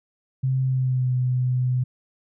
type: tone with pitch glide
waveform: sine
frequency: 131.3 to 126.39 Hz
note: C3 to B2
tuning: +6 to +40 cents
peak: -19 dBFS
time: 0.43-1.84 s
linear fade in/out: 10 ms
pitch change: -66 cents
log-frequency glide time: 0.62-1.13 s
effects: none